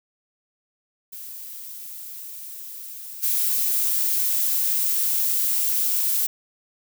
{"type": "noise with level steps", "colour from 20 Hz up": "violet", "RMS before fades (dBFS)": [-37, -22], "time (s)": [1.12, 6.27], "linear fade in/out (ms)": 10, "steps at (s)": 3.22, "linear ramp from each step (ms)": 20, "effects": []}